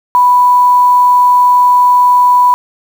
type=tone with quantisation; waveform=sine; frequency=987.8 Hz; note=B5; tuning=in tune; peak=-4 dBFS; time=0.15-2.54 s; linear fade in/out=0 ms; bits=5; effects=none